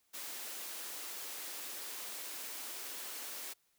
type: high-pass noise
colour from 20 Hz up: white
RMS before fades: -44 dBFS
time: 0.13-3.54 s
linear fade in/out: 20 ms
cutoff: 260 Hz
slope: 24 dB/octave
effects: white hiss -75 dBFS RMS until 3.78 s